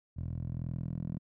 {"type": "tone with band-pass filter sweep", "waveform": "10% pulse", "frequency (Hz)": 41.65, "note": "E1", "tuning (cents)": 19, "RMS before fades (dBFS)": -37, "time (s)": [0.16, 1.19], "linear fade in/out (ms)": 20, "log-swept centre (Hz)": [97, 170], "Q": 1.9, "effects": []}